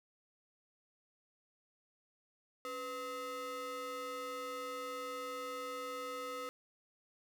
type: ring-modulated tone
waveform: square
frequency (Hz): 389.5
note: G4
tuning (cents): -11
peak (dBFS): -38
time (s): 2.65-6.49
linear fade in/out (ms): 0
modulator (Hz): 890
effects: none